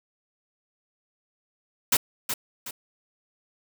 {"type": "noise with echo", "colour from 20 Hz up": "white", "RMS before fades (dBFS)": -20, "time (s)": [1.92, 1.97], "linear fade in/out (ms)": 5, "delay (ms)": 370, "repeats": 2, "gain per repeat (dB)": -8, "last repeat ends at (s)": 2.71, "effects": []}